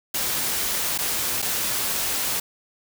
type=noise with dropouts; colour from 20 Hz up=white; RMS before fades=-25 dBFS; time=0.14-2.4 s; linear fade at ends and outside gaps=5 ms; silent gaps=0.979-0.986 / 1.419-1.424 s; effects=none